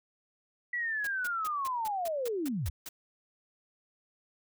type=linear sweep; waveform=sine; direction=down; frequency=1966 to 58.27 Hz; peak=-30 dBFS; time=0.73-2.7 s; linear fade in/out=5 ms
type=noise bursts; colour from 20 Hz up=white; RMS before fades=-42 dBFS; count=10; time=1.04-2.89 s; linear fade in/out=5 ms; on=32 ms; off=170 ms
effects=none